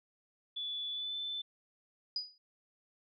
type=tone with pitch glide; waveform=sine; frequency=3450 to 3522 Hz; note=A7 to A7; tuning=-35 to +1 cents; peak=-36 dBFS; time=0.56-1.42 s; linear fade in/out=10 ms; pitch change=+36 cents; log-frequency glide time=0.9-1.15 s
type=tone with exponential decay; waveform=sine; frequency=4933 Hz; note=D#8; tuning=16 cents flat; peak=-30 dBFS; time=2.16-2.38 s; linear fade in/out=2 ms; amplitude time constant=47 ms
effects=none